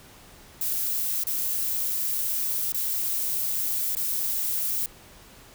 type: noise with dropouts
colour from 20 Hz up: violet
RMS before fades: -27 dBFS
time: 0.61-4.86 s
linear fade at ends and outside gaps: 2 ms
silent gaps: 1.237-1.269 / 2.722-2.744 / 3.952-3.968 s
effects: pink hiss -50 dBFS RMS until 5.54 s